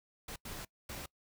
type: noise bursts at uneven times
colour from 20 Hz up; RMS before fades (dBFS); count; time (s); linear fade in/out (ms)
pink; -44; 3; 0.28-0.36 / 0.45-0.65 / 0.89-1.06; 5
effects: noise-tail reverb RT60 0.1 s tail -23 dB re dry